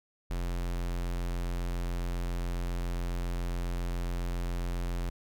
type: tone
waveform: square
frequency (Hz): 43.65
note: F1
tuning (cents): 0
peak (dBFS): -31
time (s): 0.3-5.1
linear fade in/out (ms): 10
effects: none